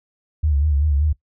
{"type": "tone with vibrato", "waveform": "sine", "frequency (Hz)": 73.42, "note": "D2", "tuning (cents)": 0, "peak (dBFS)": -15, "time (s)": [0.43, 1.13], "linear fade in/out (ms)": 10, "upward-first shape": "sine", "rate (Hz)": 5.2, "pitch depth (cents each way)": 93, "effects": ["noise-tail reverb RT60 0.1 s tail -19 dB re dry"]}